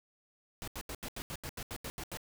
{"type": "noise bursts", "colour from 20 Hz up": "pink", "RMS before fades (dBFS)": -41, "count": 12, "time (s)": [0.62, 2.172], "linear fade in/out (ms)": 0, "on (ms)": 56, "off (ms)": 80, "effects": []}